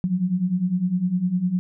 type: beating tone pair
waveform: sine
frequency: 174.61 / 184.51 Hz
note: F3 / F#3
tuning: 0 / -5 cents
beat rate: 9.9 Hz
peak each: -25 / -21 dBFS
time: 0.04-1.59 s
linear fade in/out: 0 ms
effects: none